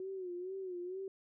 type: tone with vibrato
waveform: sine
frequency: 368.6 Hz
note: F#4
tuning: 7 cents flat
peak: -39 dBFS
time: 0-1.08 s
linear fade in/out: 2 ms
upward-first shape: sine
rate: 2.2 Hz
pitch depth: 84 cents each way
effects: none